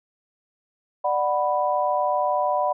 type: chord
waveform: sine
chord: B minor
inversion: first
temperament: just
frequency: 592.7 / 740.8 / 987.8 Hz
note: D5 / F#5 / B5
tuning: +16 / +2 / 0 cents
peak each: -24 dBFS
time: 1.04-2.73 s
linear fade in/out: 10 ms
effects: none